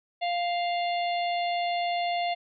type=harmonic tone with a mistuned harmonic; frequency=698.5 Hz; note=F5; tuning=in tune; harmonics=1 / 3 / 4 / 5 / 6; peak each=-26 / -36 / -38 / -40 / -42 dBFS; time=0.21-2.35 s; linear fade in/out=20 ms; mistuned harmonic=6; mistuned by=+34 cents; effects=none